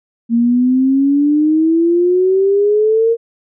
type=exponential sweep; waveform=sine; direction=up; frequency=230 to 466.2 Hz; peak=-9 dBFS; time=0.29-3.17 s; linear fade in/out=50 ms; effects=none